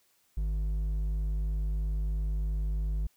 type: tone with hard clipping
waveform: sine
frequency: 51.5 Hz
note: G#1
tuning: 14 cents flat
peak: -29 dBFS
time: 0.37-3.07 s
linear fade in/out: 5 ms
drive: 5 dB
effects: white hiss -69 dBFS RMS until 3.16 s